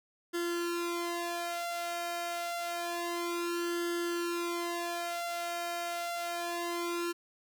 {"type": "tone with flanger", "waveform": "sawtooth", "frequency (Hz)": 344.4, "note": "F4", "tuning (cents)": -24, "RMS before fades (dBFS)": -35, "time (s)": [0.33, 7.13], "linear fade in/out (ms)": 20, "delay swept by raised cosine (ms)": [0.62, 1.59], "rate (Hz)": 0.28, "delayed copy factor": 1, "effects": []}